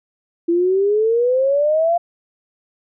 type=exponential sweep; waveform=sine; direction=up; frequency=334.7 to 698.5 Hz; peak=-13 dBFS; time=0.48-1.98 s; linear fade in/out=10 ms; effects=none